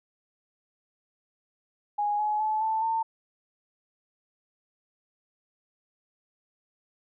sine tone with pitch steps, 828 / 845.4 / 863.2 / 881.3 / 899.8 Hz, G#5 / G#5 / A5 / A5 / A5, -5 / +31 / -33 / +3 / +39 cents, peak -24 dBFS, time 1.98-3.03 s, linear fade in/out 10 ms, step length 210 ms, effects none

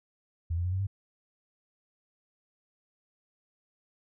sine tone with pitch steps, 83.4 / 86.94 / 90.63 / 94.48 / 98.49 Hz, E2 / F2 / F#2 / F#2 / G2, +21 / -7 / -35 / +37 / +9 cents, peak -27 dBFS, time 0.5-0.87 s, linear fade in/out 10 ms, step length 74 ms, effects none

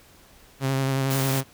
sawtooth tone with vibrato, 134.5 Hz, C3, 48 cents sharp, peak -18 dBFS, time 0.6-1.44 s, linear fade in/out 50 ms, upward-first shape sine, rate 11 Hz, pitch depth 26 cents each way
white noise, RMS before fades -31 dBFS, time 1.1-1.41 s, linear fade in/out 10 ms
effects pink hiss -53 dBFS RMS until 1.53 s

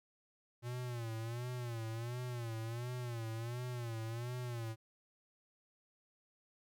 square tone with vibrato, 118.3 Hz, A#2, 26 cents sharp, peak -40 dBFS, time 0.62-4.76 s, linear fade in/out 50 ms, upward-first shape sine, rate 1.4 Hz, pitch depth 98 cents each way, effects none

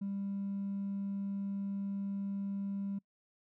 sine tone with hard clipping, 198.1 Hz, G3, 18 cents sharp, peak -35 dBFS, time 0.01-2.99 s, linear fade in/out 10 ms, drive 1 dB, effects noise-tail reverb RT60 0.1 s tail -26 dB re dry

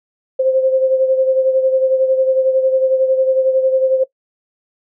sine beating tone pair, 523.3 / 534.3 Hz, C5 / C5, 0 / +36 cents, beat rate 11 Hz, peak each -12 / -19 dBFS, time 0.39-4.04 s, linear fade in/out 10 ms, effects noise-tail reverb RT60 0.1 s tail -19 dB re dry

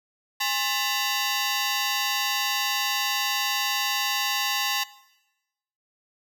10% pulse ring-modulated tone, 940 Hz, A#5, 14 cents sharp, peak -12 dBFS, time 0.4-4.84 s, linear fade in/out 10 ms, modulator 120 Hz, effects noise-tail reverb RT60 1.0 s tail -19 dB re dry

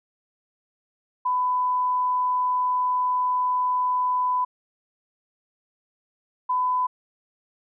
sine tone pair in turn, 1000 / 1003.6 Hz, B5 / B5, +21 / +28 cents, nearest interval unison, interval 7 cents, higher second, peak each -20 dBFS, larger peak neither, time 1.25-4.45 / 6.49-6.87 s, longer first, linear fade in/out 10 ms, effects none

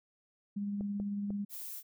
sine tone with tremolo, 202.7 Hz, G#3, 42 cents flat, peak -32 dBFS, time 0.56-1.45 s, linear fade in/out 10 ms, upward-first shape sine, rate 18 Hz, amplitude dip 25%
clicks, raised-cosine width 2 ms, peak -30 dBFS, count 3, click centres 0.809 / 1 / 1.305 s
violet noise, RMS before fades -43 dBFS, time 1.49-1.83 s, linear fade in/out 50 ms
effects none

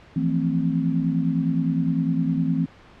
sine chord, F major seventh, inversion third, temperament equal with one note detuned, 164.81 / 174.61 / 223.3 / 261.6 Hz, E3 / F3 / A3 / C4, 0 / 0 / +26 / 0 cents, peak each -23 / -28 / -28 / -24 dBFS, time 0.16-2.66 s, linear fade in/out 5 ms, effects pink hiss -49 dBFS RMS until 3 s + low-pass 3000 Hz 12 dB/octave

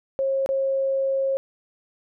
sine tone with dropouts, 540 Hz, C#5, 45 cents flat, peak -20 dBFS, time 0.19-1.37 s, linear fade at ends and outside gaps 0 ms, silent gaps 0.461-0.49 s, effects none

